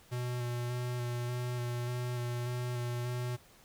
square tone with vibrato, 122.2 Hz, B2, 18 cents flat, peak -34 dBFS, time 0.11-3.37 s, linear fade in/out 20 ms, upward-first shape square, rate 1.7 Hz, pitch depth 15 cents each way, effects pink hiss -60 dBFS RMS until 3.64 s

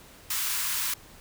white high-pass noise, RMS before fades -29 dBFS, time 0.3-0.94 s, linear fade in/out 5 ms, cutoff 910 Hz, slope 96 dB/octave, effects pink hiss -51 dBFS RMS until 1.2 s

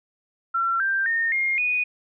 sine tone with pitch steps, 1357 / 1576.9 / 1832.4 / 2129 / 2474 Hz, E6 / G6 / A#6 / C7 / D#7, +50 / +10 / -30 / +30 / -10 cents, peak -20 dBFS, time 0.54-1.84 s, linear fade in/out 10 ms, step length 260 ms, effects none

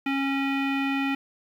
square tone with low-pass filter, 273.8 Hz, C#4, 21 cents flat, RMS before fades -26 dBFS, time 0.06-1.15 s, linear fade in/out 5 ms, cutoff 2500 Hz, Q 3.9, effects 9-bit

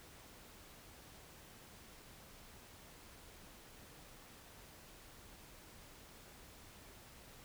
silence, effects pink hiss -58 dBFS RMS until 7.44 s

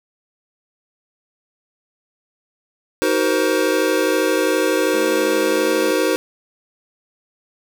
square chord, C half-diminished seventh, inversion first, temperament just, 314 / 376.7 / 470.9 / 523.3 Hz, Eb4 / Gb4 / Bb4 / C5, +16 / +31 / +18 / 0 cents, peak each -22 dBFS, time 3.02-6.16 s, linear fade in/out 0 ms
sawtooth tone with vibrato, 218 Hz, A3, 16 cents flat, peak -27 dBFS, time 4.94-5.91 s, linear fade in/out 0 ms, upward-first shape triangle, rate 1.6 Hz, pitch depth 39 cents each way
effects none

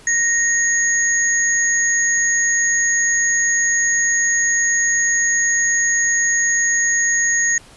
sine tone pair together, 1864.7 / 6654 Hz, A#6 / G#8, 0 / +2 cents, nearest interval octave + minor seventh, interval 2202 cents, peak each -17 dBFS, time 0.07-7.58 s, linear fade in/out 2 ms, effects pink hiss -45 dBFS RMS until 7.76 s + resampled to 24000 Hz

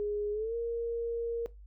sine tone with pitch glide, 415.3 to 466.2 Hz, G#4 to A#4, 0 to 0 cents, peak -30 dBFS, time 0-1.46 s, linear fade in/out 0 ms, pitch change +200 cents, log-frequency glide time 0.32-0.55 s, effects noise-tail reverb RT60 0.2 s tail -18 dB re dry + added 50 Hz sine -48 dBFS peak until 1.66 s

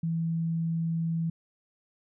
sine tone, 164.81 Hz, E3, in tune, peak -26 dBFS, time 0.03-1.3 s, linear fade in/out 5 ms, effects none

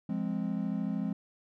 triangle chord, F minor, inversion none, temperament equal, 174.61 / 207.7 / 261.6 Hz, F3 / Ab3 / C4, 0 / 0 / 0 cents, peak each -33 / -31 / -34 dBFS, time 0.09-1.13 s, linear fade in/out 5 ms, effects none

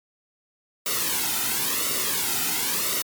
white noise with flanger, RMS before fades -25 dBFS, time 0.86-3.02 s, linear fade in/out 2 ms, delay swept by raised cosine 1.2 to 1.81 ms, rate 0.96 Hz, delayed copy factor -0.75, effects MP3 96 kbps

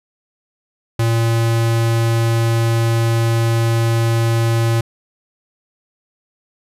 square tone, 115 Hz, A#2, 23 cents flat, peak -14 dBFS, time 0.99-4.81 s, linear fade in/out 5 ms, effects resampled to 32000 Hz

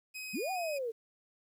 sawtooth tone with vibrato, 2489 Hz, D#7, in tune, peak -37 dBFS, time 0.14-0.79 s, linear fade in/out 20 ms, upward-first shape square, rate 2.4 Hz, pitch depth 24 cents each way
sine linear two-way sweep, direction up then down, 161.1 to 775 to 434.2 Hz, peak -33 dBFS, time 0.33-0.92 s, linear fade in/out 20 ms, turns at 0.51 s
effects 11-bit

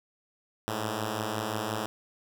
5% pulse beating tone pair, 104 / 109.7 Hz, G#2 / A2, +3 / -5 cents, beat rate 5.7 Hz, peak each -25 / -20 dBFS, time 0.68-1.86 s, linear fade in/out 0 ms, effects none

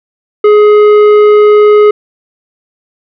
sine tone with tanh clipping, 419.4 Hz, G#4, 17 cents sharp, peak -3 dBFS, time 0.44-1.91 s, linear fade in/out 5 ms, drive 10 dB, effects none

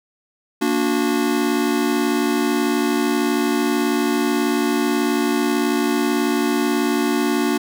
square chord, Bb augmented, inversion none, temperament just, 233.1 / 291.4 / 364.2 Hz, Bb3 / D4 / F#4, 0 / -13 / -27 cents, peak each -23 / -21 / -23 dBFS, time 0.61-7.58 s, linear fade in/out 10 ms, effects none

